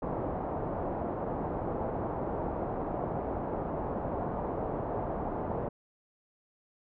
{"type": "low-pass noise", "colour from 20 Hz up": "white", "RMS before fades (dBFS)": -34, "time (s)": [0.02, 5.69], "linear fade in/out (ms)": 10, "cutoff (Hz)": 830, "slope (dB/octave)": 24, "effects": []}